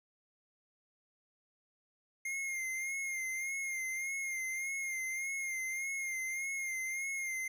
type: tone with vibrato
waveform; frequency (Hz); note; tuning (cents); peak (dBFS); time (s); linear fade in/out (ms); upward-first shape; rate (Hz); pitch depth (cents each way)
square; 2121; C7; +23; -36; 2.25-7.48; 5; sine; 1.7; 45
effects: resampled to 32000 Hz